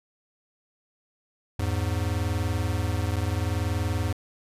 square tone pair together, 83 / 103.67 Hz, E2 / G#2, +12 / -3 cents, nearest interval major third, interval 385 cents, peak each -28 dBFS, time 1.59-4.13 s, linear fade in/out 5 ms, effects resampled to 32000 Hz

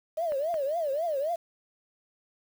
sine tone with vibrato, 610 Hz, D#5, 34 cents flat, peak -26 dBFS, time 0.17-1.36 s, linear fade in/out 10 ms, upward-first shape triangle, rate 3.7 Hz, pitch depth 260 cents each way
clicks, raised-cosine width 0.5 ms, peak -27 dBFS, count 2, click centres 0.321 / 0.542 s
effects 8-bit

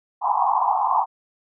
pink band-pass noise, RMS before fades -20 dBFS, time 0.21-1.06 s, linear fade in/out 50 ms, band 740 to 1100 Hz, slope 96 dB/octave, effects none

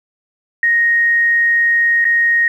sine tone with dropouts, 1868 Hz, A#6, 3 cents sharp, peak -10 dBFS, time 0.63-2.48 s, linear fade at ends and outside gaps 2 ms, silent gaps 2.044-2.051 s, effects 8-bit

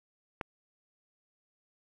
click, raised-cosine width 0.5 ms, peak -19 dBFS, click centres 0.412 s, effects 10-bit

